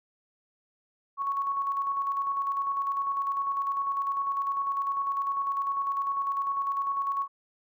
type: tone with tremolo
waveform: sine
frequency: 1108.7 Hz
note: C#6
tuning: in tune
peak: -25 dBFS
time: 1.17-7.28 s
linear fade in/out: 50 ms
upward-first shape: square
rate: 10 Hz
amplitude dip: 35%
effects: none